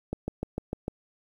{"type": "click train", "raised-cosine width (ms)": 2, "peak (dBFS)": -17, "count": 6, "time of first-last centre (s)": [0.13, 0.881], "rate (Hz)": 6.66, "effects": ["9-bit"]}